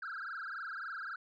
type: tone with frequency modulation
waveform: sine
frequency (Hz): 1471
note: F#6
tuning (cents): -11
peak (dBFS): -37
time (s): 0.02-1.16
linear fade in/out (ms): 5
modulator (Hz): 23.6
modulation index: 7.1
effects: tanh soft clip ceiling -37 dBFS